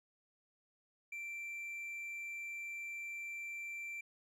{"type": "tone", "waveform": "triangle", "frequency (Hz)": 2349, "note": "D7", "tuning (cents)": 0, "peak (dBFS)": -40, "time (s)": [1.12, 4.01], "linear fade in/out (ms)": 5, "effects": []}